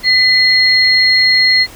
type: tone pair together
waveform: sine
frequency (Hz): 2017 / 4264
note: B6 / C8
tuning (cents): +36 / +32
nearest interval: octave + minor second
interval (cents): 1296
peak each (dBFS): -10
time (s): 0.03-1.67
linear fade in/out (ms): 50
effects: pink hiss -36 dBFS RMS until 1.75 s